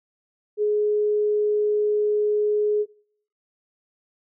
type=tone; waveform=sine; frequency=419.7 Hz; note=G#4; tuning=18 cents sharp; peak=-18 dBFS; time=0.57-2.86 s; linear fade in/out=50 ms; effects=noise-tail reverb RT60 0.6 s tail -22 dB re dry